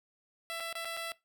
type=tone with dropouts; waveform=10% pulse; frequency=666 Hz; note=E5; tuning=18 cents sharp; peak=-28 dBFS; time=0.5-1.12 s; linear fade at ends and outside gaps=0 ms; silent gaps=0.6-0.604 / 0.727-0.753 / 0.848-0.854 / 0.968-0.973 s; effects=noise-tail reverb RT60 0.2 s tail -20 dB re dry

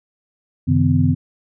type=tone cluster; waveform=sine; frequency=95.4 / 136.1 / 157.1 / 252.8 Hz; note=G2 / C#3 / D#3 / B3; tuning=-47 / -31 / +17 / +41 cents; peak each=-18 dBFS; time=0.67-1.15 s; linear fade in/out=20 ms; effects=none

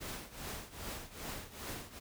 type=noise with tremolo; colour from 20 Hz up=pink; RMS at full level=-41 dBFS; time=0-2 s; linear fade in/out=20 ms; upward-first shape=triangle; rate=2.5 Hz; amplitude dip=85%; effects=none

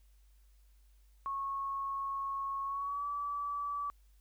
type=tone with pitch glide; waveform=sine; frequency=1098 to 1151.9 Hz; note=C#6 to D6; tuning=-17 to -34 cents; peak=-34 dBFS; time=1.26-3.9 s; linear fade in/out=0 ms; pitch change=+83 cents; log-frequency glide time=2.65-3.06 s; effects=added 50 Hz sine -60 dBFS peak until 4.2 s + white hiss -75 dBFS RMS until 4.2 s

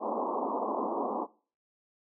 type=band-pass noise; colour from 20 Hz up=white; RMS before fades=-32 dBFS; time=0-1.27 s; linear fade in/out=50 ms; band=210 to 1100 Hz; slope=96 dB/octave; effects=noise-tail reverb RT60 0.4 s tail -21 dB re dry

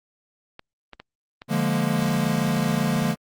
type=clicks; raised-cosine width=0.3 ms; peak=-23 dBFS; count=4; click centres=0.594 / 0.933 / 1 / 1.419 s
type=chord; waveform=square; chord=Bb dominant seventh; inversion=first; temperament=equal; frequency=146.83 / 174.61 / 207.7 / 233.1 Hz; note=D3 / F3 / Ab3 / Bb3; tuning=0 / 0 / 0 / 0 cents; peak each=-27 dBFS; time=1.48-3.16 s; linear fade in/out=50 ms
effects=Opus 48 kbps

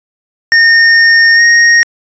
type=tone with pitch glide; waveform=square; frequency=1833 to 1865 Hz; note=A#6 to A#6; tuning=-30 to 0 cents; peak=-4 dBFS; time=0.52-1.83 s; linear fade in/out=0 ms; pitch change=+30 cents; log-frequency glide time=1.35-1.41 s; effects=resampled to 16000 Hz

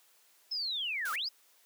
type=linear two-way sweep; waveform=sine; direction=down then up; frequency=5274 to 1174.7 to 5274 Hz; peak=-32 dBFS; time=0.51-1.29 s; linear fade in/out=10 ms; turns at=1.12 s
type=noise; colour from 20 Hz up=white; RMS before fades=-43 dBFS; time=1.05-1.16 s; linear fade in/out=5 ms
effects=white hiss -65 dBFS RMS until 1.65 s + high-pass 400 Hz 12 dB/octave

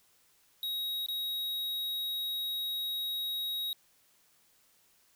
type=tone with dropouts; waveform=square; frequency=3800 Hz; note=A#7; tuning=33 cents sharp; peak=-33 dBFS; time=0.63-3.73 s; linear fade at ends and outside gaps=1 ms; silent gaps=1.062-1.085 s; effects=white hiss -67 dBFS RMS until 5.15 s

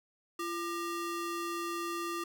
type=ring-modulated tone; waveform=square; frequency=771 Hz; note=G5; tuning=29 cents flat; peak=-32 dBFS; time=0.39-2.24 s; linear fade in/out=5 ms; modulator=429 Hz; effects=none

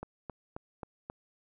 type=click train; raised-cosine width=1 ms; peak=-25 dBFS; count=5; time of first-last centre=0.03-1.1 s; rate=3.74 Hz; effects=none

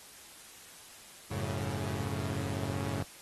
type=chord; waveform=sawtooth; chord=F# minor; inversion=none; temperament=equal with one note detuned; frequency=92.5 / 108.36 / 138.59 Hz; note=F#2 / A2 / C#3; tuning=0 / -26 / 0 cents; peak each=-34 dBFS; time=1.31-3.03 s; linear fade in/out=5 ms; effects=white hiss -52 dBFS RMS until 3.21 s + AAC 32 kbps

